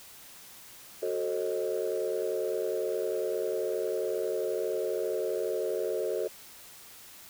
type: chord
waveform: sine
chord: F# diminished seventh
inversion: none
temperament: equal with one note detuned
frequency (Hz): 370 / 440 / 532.4 / 622.3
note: F#4 / A4 / C5 / Eb5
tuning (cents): 0 / 0 / +30 / 0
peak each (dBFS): -33 / -31 / -34 / -35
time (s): 1.02-6.28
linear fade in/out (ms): 10
effects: tanh soft clip ceiling -21 dBFS + white hiss -50 dBFS RMS until 7.29 s